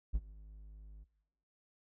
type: tone with ADSR envelope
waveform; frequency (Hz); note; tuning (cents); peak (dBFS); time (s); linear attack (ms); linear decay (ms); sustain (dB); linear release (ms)
triangle; 51.91; G#1; 0; -25; 0.13-1.05; 24; 42; -22; 24
effects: noise-tail reverb RT60 1.0 s tail -21 dB re dry